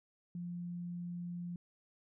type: tone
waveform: sine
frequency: 174.61 Hz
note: F3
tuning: in tune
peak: -39 dBFS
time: 0.35-1.56 s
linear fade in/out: 2 ms
effects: none